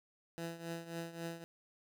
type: tone with tremolo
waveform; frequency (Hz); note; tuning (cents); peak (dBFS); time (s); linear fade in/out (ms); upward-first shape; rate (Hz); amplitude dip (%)
15% pulse; 167.3; E3; +26; -32; 0.38-1.44; 0; triangle; 3.7; 80
effects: none